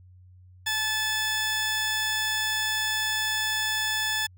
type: tone pair together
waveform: 15% pulse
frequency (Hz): 868 / 1736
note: A5 / A6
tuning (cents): -24 / -24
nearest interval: octave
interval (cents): 1200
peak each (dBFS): -26 / -21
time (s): 0.66-4.27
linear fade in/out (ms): 10
effects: added 91 Hz sine -49 dBFS peak until 4.37 s